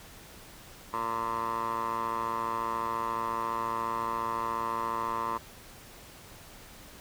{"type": "tone with band-pass filter", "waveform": "15% pulse", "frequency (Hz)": 114.3, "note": "A#2", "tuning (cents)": -34, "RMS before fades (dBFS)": -32, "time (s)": [0.93, 5.38], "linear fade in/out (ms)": 10, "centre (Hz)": 990, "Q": 5.4, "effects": ["pink hiss -50 dBFS RMS until 7 s"]}